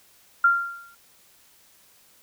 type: tone with exponential decay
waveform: sine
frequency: 1387 Hz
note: F6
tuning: 12 cents flat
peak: -12 dBFS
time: 0.44-0.95 s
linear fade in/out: 5 ms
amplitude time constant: 110 ms
effects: white hiss -57 dBFS RMS until 2.22 s